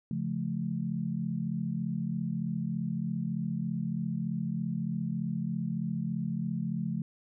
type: chord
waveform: sine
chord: Db augmented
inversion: none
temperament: just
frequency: 138.59 / 173.24 / 216.5 Hz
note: Db3 / F3 / A3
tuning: 0 / -14 / -28 cents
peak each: -36 / -33 / -34 dBFS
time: 0.11-7.02 s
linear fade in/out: 2 ms
effects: none